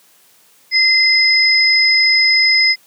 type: tone pair together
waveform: sine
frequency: 2069 / 5068 Hz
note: C7 / D#8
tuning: -20 / +31 cents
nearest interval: octave + major third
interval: 1551 cents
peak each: -12 dBFS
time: 0.71-2.76 s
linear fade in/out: 50 ms
effects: white hiss -51 dBFS RMS until 2.86 s + high-pass 150 Hz 12 dB/octave